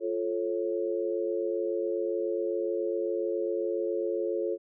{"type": "chord", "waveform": "sine", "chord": "F augmented", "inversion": "none", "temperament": "just", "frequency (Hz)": [349.2, 436.5, 545.7], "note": ["F4", "A4", "C#5"], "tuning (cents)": [0, -14, -27], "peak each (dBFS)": [-31, -31, -33], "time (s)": [0, 4.58], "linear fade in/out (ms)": 50, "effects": []}